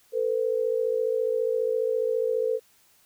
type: tone pair together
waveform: sine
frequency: 449.3 / 504 Hz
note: A4 / B4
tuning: +36 / +35 cents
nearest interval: major second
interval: 199 cents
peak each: -25 / -26 dBFS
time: 0.12-2.6 s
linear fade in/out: 50 ms
effects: white hiss -61 dBFS RMS until 3.05 s